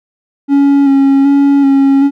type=tone with vibrato; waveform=triangle; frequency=277.2 Hz; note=C#4; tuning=in tune; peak=-3 dBFS; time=0.48-2.11 s; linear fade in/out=50 ms; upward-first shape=square; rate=1.3 Hz; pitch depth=20 cents each way; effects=none